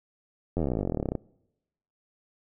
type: slowing click train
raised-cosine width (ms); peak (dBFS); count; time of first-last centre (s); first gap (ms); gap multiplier
2; -15; 30; 0.57-1.153; 11; 1.04
effects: noise-tail reverb RT60 0.9 s tail -24 dB re dry